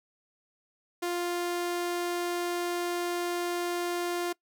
sawtooth tone, 350 Hz, F4, 4 cents sharp, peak -25 dBFS, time 1.02-4.33 s, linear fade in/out 10 ms, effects noise-tail reverb RT60 0.1 s tail -22 dB re dry

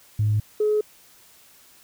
sine tone pair in turn, 106 / 424 Hz, G#2 / G#4, +36 / +36 cents, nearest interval 2 octaves, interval 2400 cents, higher second, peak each -17 dBFS, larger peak neither, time 0.19-0.4 / 0.6-0.81 s, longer neither, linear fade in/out 5 ms, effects tanh soft clip ceiling -13 dBFS + white hiss -53 dBFS RMS until 1.83 s

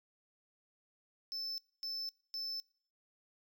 triangle tone bursts, 5274 Hz, E8, in tune, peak -37 dBFS, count 3, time 1.32-2.6 s, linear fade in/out 0 ms, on 260 ms, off 250 ms, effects noise-tail reverb RT60 0.5 s tail -22 dB re dry

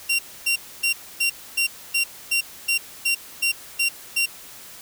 sawtooth tone bursts, 2756 Hz, F7, 24 cents flat, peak -15 dBFS, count 12, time 0.09-4.26 s, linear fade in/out 10 ms, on 100 ms, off 270 ms, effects white hiss -42 dBFS RMS until 4.81 s

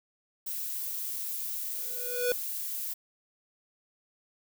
violet noise, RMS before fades -35 dBFS, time 0.46-2.94 s, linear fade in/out 10 ms
square tone with exponential growth, 491.4 Hz, B4, 9 cents flat, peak -24 dBFS, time 1.72-2.32 s, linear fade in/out 1 ms, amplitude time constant 130 ms
effects none

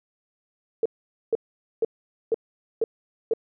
sine tone bursts, 450.9 Hz, A4, 42 cents sharp, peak -18 dBFS, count 6, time 0.83-3.336 s, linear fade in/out 2 ms, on 26 ms, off 470 ms, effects none

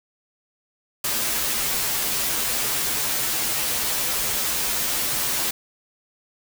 white noise with comb filter, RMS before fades -24 dBFS, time 1.04-5.51 s, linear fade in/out 5 ms, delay 11 ms, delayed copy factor -0.8, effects none

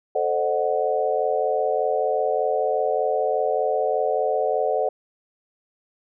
sine chord, A diminished seventh, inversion none, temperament equal with one note detuned, 440 / 523.3 / 608.4 / 740 Hz, A4 / C5 / Eb5 / Gb5, 0 / 0 / -39 / 0 cents, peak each -25 dBFS, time 0.15-4.89 s, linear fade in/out 5 ms, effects none

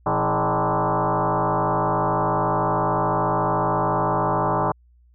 sine tone with frequency modulation, 120.9 Hz, B2, 36 cents flat, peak -18 dBFS, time 0.06-4.72 s, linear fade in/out 5 ms, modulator 148 Hz, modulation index 7.3, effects added 60 Hz sine -52 dBFS peak until 5.14 s

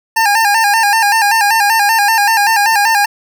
25% pulse tone with vibrato, 857 Hz, A5, 46 cents flat, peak -5 dBFS, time 0.16-3.06 s, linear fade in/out 10 ms, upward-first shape square, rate 5.2 Hz, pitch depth 87 cents each way, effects none

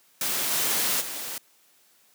white noise with level steps, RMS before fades -27 / -25 / -34 dBFS, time 0.21-1.38 s, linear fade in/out 2 ms, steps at 0.5 / 1 s, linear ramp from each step 20 ms, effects white hiss -61 dBFS RMS until 2.14 s + high-pass 150 Hz 12 dB/octave

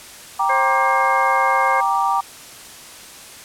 sine chord, G minor, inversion none, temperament just, 784 / 940.8 / 1176 Hz, G5 / Bb5 / D6, 0 / +16 / +2 cents, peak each -20 dBFS, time 0.39-2.21 s, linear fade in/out 10 ms
harmonic tone, 534 Hz, C5, 35 cents sharp, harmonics 1 / 2 / 3 / 4, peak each -24 / -24 / -24 / -24 dBFS, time 0.49-1.81 s, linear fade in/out 10 ms
effects white hiss -39 dBFS RMS until 3.44 s + low-pass 11000 Hz 12 dB/octave

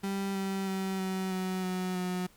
35% pulse tone with pitch steps, 196.1 / 193.62 / 191.18 / 188.76 / 186.38 / 184.03 / 181.7 Hz, G3 / G3 / G3 / F#3 / F#3 / F#3 / F#3, +1 / -21 / -43 / +35 / +13 / -9 / -31 cents, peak -29 dBFS, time 0.03-2.27 s, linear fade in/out 10 ms, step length 320 ms, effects pink hiss -61 dBFS RMS until 2.36 s

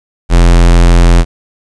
square tone, 43.02 Hz, F1, 25 cents flat, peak -3 dBFS, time 0.29-1.25 s, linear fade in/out 50 ms, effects resampled to 22050 Hz + 7-bit

